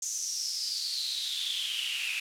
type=noise with high-pass filter sweep; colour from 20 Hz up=pink; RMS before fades=-33 dBFS; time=0.02-2.2 s; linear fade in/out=5 ms; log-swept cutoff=6500 to 2500 Hz; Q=8.8; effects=low-pass 11000 Hz 12 dB/octave